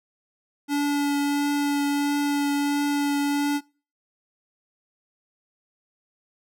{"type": "tone with vibrato", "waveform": "square", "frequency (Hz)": 286.9, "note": "D4", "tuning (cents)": -40, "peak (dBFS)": -22, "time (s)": [0.68, 3.61], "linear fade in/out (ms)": 50, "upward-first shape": "triangle", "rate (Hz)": 1.5, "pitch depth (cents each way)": 11, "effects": ["noise-tail reverb RT60 0.4 s tail -25 dB re dry"]}